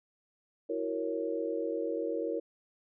sine chord, F# dominant seventh, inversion third, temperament equal, 329.6 / 370 / 466.2 / 554.4 Hz, E4 / F#4 / A#4 / C#5, 0 / 0 / 0 / 0 cents, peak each -36 / -40 / -34 / -37 dBFS, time 0.69-2.4 s, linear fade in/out 10 ms, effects none

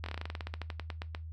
slowing click train, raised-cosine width 0.3 ms, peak -22 dBFS, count 19, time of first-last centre 0.04-1.149 s, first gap 22 ms, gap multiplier 1.11, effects noise-tail reverb RT60 0.2 s tail -17 dB re dry + added 80 Hz sine -40 dBFS peak until 1.32 s

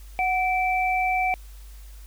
sine tone pair together, 740 / 2327 Hz, F#5 / D7, 0 / -17 cents, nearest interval octave + minor sixth, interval 1983 cents, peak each -22 / -25 dBFS, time 0.19-1.34 s, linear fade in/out 0 ms, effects added 50 Hz sine -40 dBFS peak until 2.06 s + white hiss -54 dBFS RMS until 2.06 s

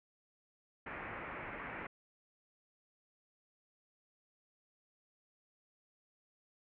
white low-pass noise, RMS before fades -45 dBFS, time 0.86-1.87 s, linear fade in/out 5 ms, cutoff 2300 Hz, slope 48 dB/octave, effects none

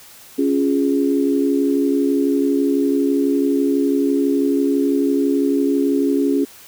sine chord, Db major, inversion none, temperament equal, 277.2 / 349.2 / 415.3 Hz, Db4 / F4 / Ab4, 0 / 0 / 0 cents, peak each -16 / -22 / -21 dBFS, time 0.38-6.45 s, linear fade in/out 10 ms, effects white hiss -43 dBFS RMS until 6.67 s

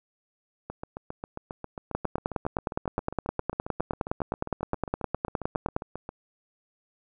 two click trains, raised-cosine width 1 ms, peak -21 / -12 dBFS, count 41 / 38, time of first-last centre 0.7-6.091 / 1.95-5.764 s, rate 7.42 / 9.7 Hz, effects none

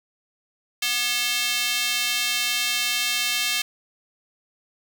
square tone with high-pass filter, 242.4 Hz, B3, 32 cents flat, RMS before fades -24 dBFS, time 0.82-3.62 s, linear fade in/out 5 ms, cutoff 2800 Hz, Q 1.5, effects none

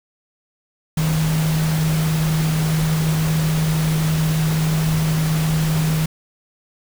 sine tone in noise, 157.6 Hz, D#3, 23 cents sharp, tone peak -16 dBFS, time 0.97-6.06 s, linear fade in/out 5 ms, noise pink, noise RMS -27 dBFS, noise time 0.97-6.06 s, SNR +8 dB, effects none

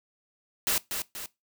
white noise with echo, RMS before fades -26 dBFS, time 0.67-0.78 s, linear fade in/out 0 ms, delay 240 ms, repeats 2, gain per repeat -6 dB, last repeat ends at 1.26 s, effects noise-tail reverb RT60 0.2 s tail -20 dB re dry

